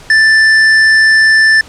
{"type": "tone with hard clipping", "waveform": "triangle", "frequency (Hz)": 1765, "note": "A6", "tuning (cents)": 5, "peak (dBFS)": -6, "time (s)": [0.1, 1.61], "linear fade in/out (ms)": 2, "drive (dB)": 12, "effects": ["pink hiss -36 dBFS RMS until 1.68 s", "low-pass 8000 Hz 12 dB/octave"]}